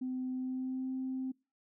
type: tone with pitch glide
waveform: sine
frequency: 256.3 to 260.8 Hz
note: C4 to C4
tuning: -36 to -5 cents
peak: -33 dBFS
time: 0.01-1.32 s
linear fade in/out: 10 ms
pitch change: +31 cents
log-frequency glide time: 0.31-0.92 s
effects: noise-tail reverb RT60 0.3 s tail -25 dB re dry + tanh soft clip ceiling -29 dBFS